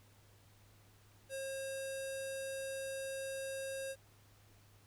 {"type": "tone with low-pass filter", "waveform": "square", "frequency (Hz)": 538, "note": "C5", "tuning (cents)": 48, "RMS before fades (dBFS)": -42, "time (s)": [1.29, 3.96], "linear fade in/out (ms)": 50, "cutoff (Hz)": 10000, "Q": 3.2, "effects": ["added 102 Hz sine -64 dBFS peak until 4.86 s", "pink hiss -67 dBFS RMS until 4.86 s"]}